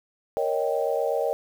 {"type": "chord", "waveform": "sine", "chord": "Eb dominant seventh", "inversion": "second", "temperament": "equal", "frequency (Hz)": [466.2, 554.4, 622.3, 784], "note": ["Bb4", "Db5", "Eb5", "G5"], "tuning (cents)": [0, 0, 0, 0], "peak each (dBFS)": [-27, -27, -28, -31], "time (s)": [0.37, 1.33], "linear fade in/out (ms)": 0, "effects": ["8-bit"]}